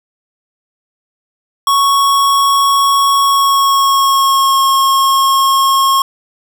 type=tone with pitch glide; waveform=square; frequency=1108.7 to 1083.4 Hz; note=C#6 to C#6; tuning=0 to -40 cents; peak=-9 dBFS; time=1.67-6.02 s; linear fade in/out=2 ms; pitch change=-40 cents; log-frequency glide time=3.21-4.61 s; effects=none